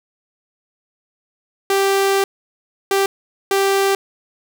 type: tone bursts at uneven times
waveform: sawtooth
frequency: 392 Hz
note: G4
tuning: in tune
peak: -10 dBFS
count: 3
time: 1.7-2.24 / 2.91-3.06 / 3.51-3.95 s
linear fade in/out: 2 ms
effects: none